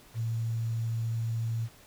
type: tone with quantisation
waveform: sine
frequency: 114.2 Hz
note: A#2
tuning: 35 cents flat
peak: -28 dBFS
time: 0.14-1.69 s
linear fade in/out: 50 ms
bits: 9
effects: pink hiss -56 dBFS RMS until 1.86 s